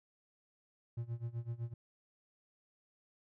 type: tone with tremolo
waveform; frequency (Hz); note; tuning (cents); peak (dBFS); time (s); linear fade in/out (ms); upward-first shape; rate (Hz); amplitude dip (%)
triangle; 117.5; A#2; +14; -33; 0.97-1.74; 5; sine; 7.9; 90
effects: none